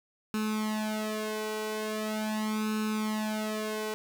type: tone with flanger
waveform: sawtooth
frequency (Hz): 215.4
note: A3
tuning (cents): -37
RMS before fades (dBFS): -32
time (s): 0.34-3.94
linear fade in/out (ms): 0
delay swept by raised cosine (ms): 0.75 to 2.05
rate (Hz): 0.41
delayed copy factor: +0.9
effects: none